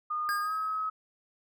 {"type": "tone with pitch glide", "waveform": "sine", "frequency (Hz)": [1223, 1277.9], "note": ["D#6", "D#6"], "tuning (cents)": [-30, 46], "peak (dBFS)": -29, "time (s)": [0.1, 0.9], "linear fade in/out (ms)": 10, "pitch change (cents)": 76, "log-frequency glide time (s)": [0.41, 0.53]}
{"type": "tone with exponential decay", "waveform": "square", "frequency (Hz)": 1621, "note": "G#6", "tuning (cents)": -42, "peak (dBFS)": -29, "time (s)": [0.29, 0.89], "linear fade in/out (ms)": 0, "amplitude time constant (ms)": 130}
{"effects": []}